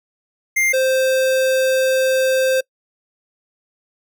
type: tone pair in turn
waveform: square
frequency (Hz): 2100 / 523.2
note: C7 / C5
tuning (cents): +6 / 0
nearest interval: 2 octaves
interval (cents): 2406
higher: first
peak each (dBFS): -15 / -15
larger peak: neither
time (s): 0.56-0.73 / 0.73-2.61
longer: second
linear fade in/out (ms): 10
effects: noise-tail reverb RT60 0.1 s tail -25 dB re dry